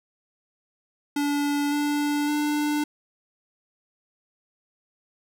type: tone with pitch steps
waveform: square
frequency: 288.4 / 292.4 / 296.5 Hz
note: D4 / D4 / D4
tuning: -31 / -7 / +17 cents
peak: -23 dBFS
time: 1.16-2.84 s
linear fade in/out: 5 ms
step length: 560 ms
effects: none